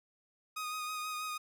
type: tone with vibrato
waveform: sawtooth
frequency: 1244.5 Hz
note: D#6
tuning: in tune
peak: -33 dBFS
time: 0.56-1.38 s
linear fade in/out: 10 ms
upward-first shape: sine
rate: 6.2 Hz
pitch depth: 21 cents each way
effects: none